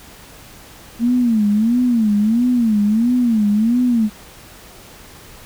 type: tone with vibrato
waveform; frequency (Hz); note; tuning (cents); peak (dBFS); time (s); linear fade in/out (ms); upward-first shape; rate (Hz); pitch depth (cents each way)
sine; 226.5; A#3; -50; -12; 0.99-4.1; 50; sine; 1.5; 170
effects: pink hiss -41 dBFS RMS until 5.45 s